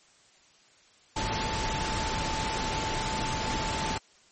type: tone in noise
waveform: sine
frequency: 880 Hz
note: A5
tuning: in tune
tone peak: -33 dBFS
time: 1.16-3.98 s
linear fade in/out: 5 ms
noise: pink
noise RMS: -31 dBFS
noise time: 1.16-3.98 s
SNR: -5 dB
effects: white hiss -60 dBFS RMS until 4.31 s + MP3 32 kbps